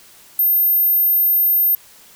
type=tone; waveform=sine; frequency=13170 Hz; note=G#9; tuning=16 cents flat; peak=-12 dBFS; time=0.39-1.75 s; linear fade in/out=2 ms; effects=white hiss -46 dBFS RMS until 2.15 s